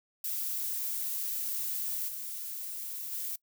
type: noise with level steps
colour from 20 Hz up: violet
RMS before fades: -34 / -39 / -36 dBFS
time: 0.24-3.36 s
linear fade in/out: 5 ms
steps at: 2.07 / 3.11 s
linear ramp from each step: 20 ms
effects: noise-tail reverb RT60 0.1 s tail -23 dB re dry